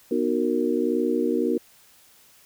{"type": "chord", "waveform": "sine", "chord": "B major seventh", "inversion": "none", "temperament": "just", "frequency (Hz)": [246.9, 308.7, 370.4, 463], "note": ["B3", "D#4", "F#4", "A#4"], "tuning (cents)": [0, -14, 2, -12], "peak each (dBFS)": -26, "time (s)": [0.11, 1.58], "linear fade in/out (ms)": 5, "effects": ["white hiss -55 dBFS RMS until 2.45 s"]}